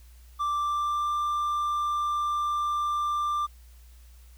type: tone with pitch glide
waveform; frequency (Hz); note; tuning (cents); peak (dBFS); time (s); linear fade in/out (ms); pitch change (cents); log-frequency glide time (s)
triangle; 1174.7 to 1185.6; D6 to D6; 0 to +16; -23; 0.39-3.47; 20; +16; 0.56-1.13
effects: added 60 Hz sine -48 dBFS peak until 4.37 s + white hiss -61 dBFS RMS until 4.37 s